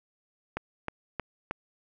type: click train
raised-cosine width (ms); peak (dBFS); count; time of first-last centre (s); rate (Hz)
0.5; -16; 4; 0.57-1.51; 3.19
effects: none